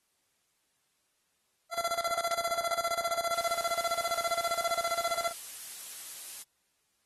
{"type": "tone with tremolo", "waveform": "25% pulse", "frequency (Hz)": 680, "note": "F5", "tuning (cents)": -46, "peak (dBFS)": -24, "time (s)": [1.71, 5.33], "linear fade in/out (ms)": 50, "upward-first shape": "square", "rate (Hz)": 15, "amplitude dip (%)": 75}
{"type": "noise", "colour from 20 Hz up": "blue", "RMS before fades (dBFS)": -41, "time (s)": [3.32, 6.43], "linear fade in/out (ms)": 10}
{"effects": ["white hiss -75 dBFS RMS until 7.05 s", "AAC 32 kbps"]}